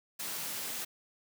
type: high-pass noise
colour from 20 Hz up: white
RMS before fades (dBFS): -38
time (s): 0.19-0.85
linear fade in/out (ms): 10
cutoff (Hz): 110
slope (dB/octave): 24
effects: none